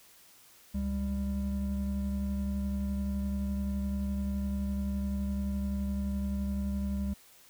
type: tone pair together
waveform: triangle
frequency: 70.1 / 198.59 Hz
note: C#2 / G3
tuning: +20 / +23 cents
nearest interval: octave + tritone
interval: 1803 cents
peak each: -31 / -30 dBFS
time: 0.74-7.14 s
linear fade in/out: 10 ms
effects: white hiss -58 dBFS RMS until 7.49 s